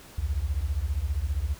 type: beating tone pair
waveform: sine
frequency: 64 / 79 Hz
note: C2 / D#2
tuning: -38 / +27 cents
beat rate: 15 Hz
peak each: -28 dBFS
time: 0.18-1.55 s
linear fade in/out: 5 ms
effects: pink hiss -49 dBFS RMS until 1.59 s